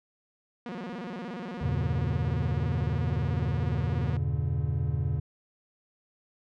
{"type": "tone with vibrato", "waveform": "sawtooth", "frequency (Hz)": 208, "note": "G#3", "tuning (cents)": 3, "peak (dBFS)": -31, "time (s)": [0.66, 4.17], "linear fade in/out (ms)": 2, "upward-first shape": "square", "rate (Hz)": 17, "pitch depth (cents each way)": 250}
{"type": "chord", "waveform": "triangle", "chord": "E diminished seventh", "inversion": "none", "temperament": "just", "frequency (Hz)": [82.41, 98.89, 118.67, 142.4], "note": ["E2", "G2", "Bb2", "Db3"], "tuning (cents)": [0, 16, 31, 47], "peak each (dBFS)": [-29, -32, -30, -28], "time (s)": [1.61, 5.2], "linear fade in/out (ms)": 10}
{"effects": ["low-pass 3000 Hz 12 dB/octave"]}